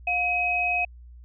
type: tone pair together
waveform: sine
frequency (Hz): 712.2 / 2538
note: F5 / D#7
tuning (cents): +34 / +34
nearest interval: octave + minor seventh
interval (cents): 2200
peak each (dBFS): -27 / -23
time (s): 0.07-0.85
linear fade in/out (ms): 5
effects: added 60 Hz sine -43 dBFS peak until 1.24 s